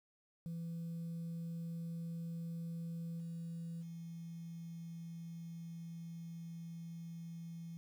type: tone with level steps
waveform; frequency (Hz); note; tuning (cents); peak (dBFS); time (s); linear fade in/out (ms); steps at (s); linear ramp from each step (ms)
sine; 167.3; E3; +26; -38 / -40 / -44; 0.46-7.77; 0; 3.19 / 3.81; 20
effects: tanh soft clip ceiling -39 dBFS + 11-bit